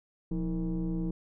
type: tone with frequency modulation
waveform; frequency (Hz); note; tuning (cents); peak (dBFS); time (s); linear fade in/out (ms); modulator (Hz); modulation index
sine; 174.61; F3; 0; -27; 0.31-1.11; 5; 146; 1.1
effects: tanh soft clip ceiling -26 dBFS